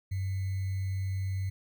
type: tone with sample-and-hold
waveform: sine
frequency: 95.6 Hz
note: G2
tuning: 43 cents flat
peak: -29 dBFS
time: 0.11-1.5 s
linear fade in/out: 10 ms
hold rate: 2100 Hz
effects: none